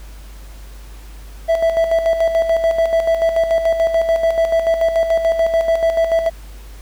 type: tone with tremolo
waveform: triangle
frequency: 659.3 Hz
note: E5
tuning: in tune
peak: -9 dBFS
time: 1.48-6.3 s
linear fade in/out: 20 ms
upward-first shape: square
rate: 6.9 Hz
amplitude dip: 55%
effects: added 50 Hz sine -33 dBFS peak until 6.81 s + pink hiss -45 dBFS RMS until 6.81 s